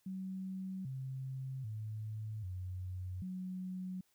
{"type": "tone with pitch steps", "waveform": "sine", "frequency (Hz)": [189, 132.1, 108.3, 91.8, 184.9], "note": ["F#3", "C3", "A2", "F#2", "F#3"], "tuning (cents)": [37, 17, -27, -13, -1], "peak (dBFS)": -39, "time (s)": [0.06, 4.01], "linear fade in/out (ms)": 5, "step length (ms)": 790, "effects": ["white hiss -75 dBFS RMS until 4.14 s"]}